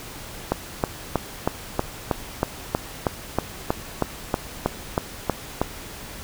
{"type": "click train", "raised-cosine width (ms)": 1, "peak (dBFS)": -5, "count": 17, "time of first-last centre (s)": [0.52, 5.616], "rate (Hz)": 3.14, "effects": ["pink hiss -38 dBFS RMS until 6.23 s"]}